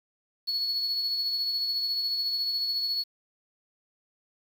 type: tone with tremolo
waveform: sine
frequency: 4385 Hz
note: C#8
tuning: 20 cents flat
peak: -22 dBFS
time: 0.47-3.04 s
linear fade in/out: 20 ms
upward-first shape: triangle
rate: 14 Hz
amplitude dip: 50%
effects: tanh soft clip ceiling -24 dBFS + 8-bit